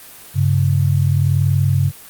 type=tone pair together; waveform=sine; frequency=97.73 / 138.59 Hz; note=G2 / C#3; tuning=-5 / 0 cents; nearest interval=tritone; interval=605 cents; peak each=-15 dBFS; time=0.34-1.92 s; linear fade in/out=50 ms; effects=white hiss -39 dBFS RMS until 2.09 s + Opus 32 kbps